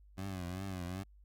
20% pulse tone with vibrato, 92.5 Hz, F#2, in tune, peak -34 dBFS, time 0.17-1.04 s, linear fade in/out 20 ms, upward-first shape triangle, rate 2.6 Hz, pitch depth 120 cents each way, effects added 50 Hz sine -57 dBFS peak until 1.24 s + Opus 48 kbps

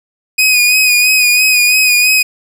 sawtooth tone with vibrato, 2489 Hz, D#7, in tune, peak -4 dBFS, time 0.38-2.23 s, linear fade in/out 10 ms, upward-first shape sine, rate 3 Hz, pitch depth 35 cents each way, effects none

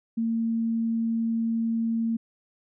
sine tone, 227.8 Hz, A#3, 40 cents flat, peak -23 dBFS, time 0.17-2.17 s, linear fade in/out 10 ms, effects none

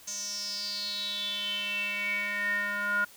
square tone with band-pass filter sweep, 204.4 Hz, G#3, 27 cents flat, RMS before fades -32 dBFS, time 0.07-3.05 s, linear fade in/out 10 ms, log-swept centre 6400 to 1400 Hz, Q 9.2, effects white hiss -53 dBFS RMS until 3.16 s

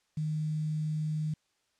sine tone with quantisation, 154.4 Hz, D#3, 13 cents flat, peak -29 dBFS, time 0.17-1.34 s, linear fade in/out 5 ms, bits 9, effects white hiss -74 dBFS RMS until 1.79 s + low-pass 7000 Hz 12 dB/octave

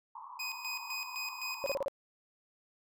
pink band-pass noise, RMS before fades -47 dBFS, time 0.15-1.85 s, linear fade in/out 5 ms, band 910 to 1100 Hz, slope 96 dB/octave
25% pulse tone with tremolo, 2502 Hz, D#7, 9 cents sharp, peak -32 dBFS, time 0.39-1.75 s, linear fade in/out 10 ms, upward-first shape square, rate 3.9 Hz, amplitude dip 60%
sine tone bursts, 554.4 Hz, C#5, in tune, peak -29 dBFS, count 5, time 1.64-1.882 s, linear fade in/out 0 ms, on 22 ms, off 33 ms
effects none

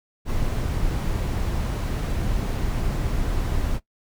brown noise, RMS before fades -24 dBFS, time 0.25-3.8 s, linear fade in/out 50 ms, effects noise-tail reverb RT60 0.1 s tail -18 dB re dry

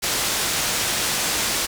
white low-pass noise, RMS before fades -23 dBFS, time 0.02-1.67 s, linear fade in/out 20 ms, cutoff 8400 Hz, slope 12 dB/octave, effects none

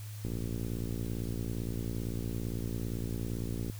click train, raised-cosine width 3 ms, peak -24 dBFS, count 200, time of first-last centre 0.25-3.699 s, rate 57.7 Hz, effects added 105 Hz sine -40 dBFS peak until 3.79 s + white hiss -52 dBFS RMS until 3.79 s

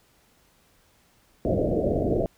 white low-pass noise, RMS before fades -24 dBFS, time 1.45-2.26 s, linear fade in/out 0 ms, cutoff 670 Hz, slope 96 dB/octave, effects pink hiss -62 dBFS RMS until 2.37 s

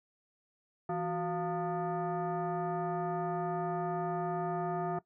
sine tone with frequency modulation, 164.81 Hz, E3, in tune, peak -31 dBFS, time 0.89-4.99 s, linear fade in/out 5 ms, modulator 533 Hz, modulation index 1.6, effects noise-tail reverb RT60 0.1 s tail -18 dB re dry

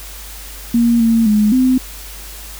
sine tone with pitch steps, 235 / 228 / 211 / 256.7 Hz, A#3 / A#3 / G#3 / C4, +14 / -38 / +28 / -33 cents, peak -9 dBFS, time 0.74-1.78 s, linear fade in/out 5 ms, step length 260 ms, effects added 50 Hz sine -33 dBFS peak until 2.59 s + white hiss -34 dBFS RMS until 2.59 s

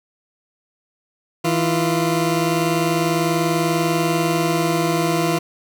20% pulse tone pair together, 162.3 / 344.8 Hz, E3 / F4, -27 / -22 cents, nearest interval octave + minor second, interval 1305 cents, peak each -15 dBFS, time 1.44-5.39 s, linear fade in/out 10 ms, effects none

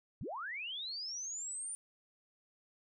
sine linear sweep, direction up, 76.6 to 9300 Hz, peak -39 dBFS, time 0.21-1.75 s, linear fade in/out 0 ms, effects none

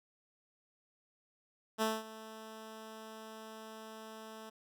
10% pulse tone with ADSR envelope, 220 Hz, A3, in tune, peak -21 dBFS, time 1.78-4.5 s, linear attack 38 ms, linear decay 210 ms, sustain -18 dB, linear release 10 ms, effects none

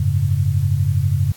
sine chord, F# suspended second, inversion none, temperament equal with one note detuned, 91.54 / 103.83 / 138.59 Hz, F#2 / G#2 / C#3, -18 / 0 / 0 cents, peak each -19 dBFS, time 0-1.32 s, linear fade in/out 5 ms, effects white hiss -45 dBFS RMS until 1.36 s + AAC 64 kbps

